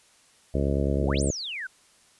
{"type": "harmonic tone", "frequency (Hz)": 69.6, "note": "C#2", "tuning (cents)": 8, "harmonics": [1, 2, 3, 4, 5, 6, 7, 8, 9], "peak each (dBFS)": [-26, -29, -31, -32, -33, -34, -34, -35, -36], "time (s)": [0.54, 1.31], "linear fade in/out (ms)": 5}
{"type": "exponential two-way sweep", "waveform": "sine", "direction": "up then down", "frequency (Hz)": [153.1, 9510, 1446], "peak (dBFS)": -31, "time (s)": [0.99, 1.67], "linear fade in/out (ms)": 5, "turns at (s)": 1.23}
{"effects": ["white hiss -59 dBFS RMS until 2.19 s", "resampled to 24000 Hz"]}